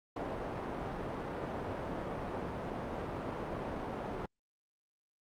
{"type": "low-pass noise", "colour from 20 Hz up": "white", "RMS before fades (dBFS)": -39, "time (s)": [0.16, 4.26], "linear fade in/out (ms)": 5, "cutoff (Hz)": 730, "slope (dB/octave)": 12, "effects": ["Opus 48 kbps"]}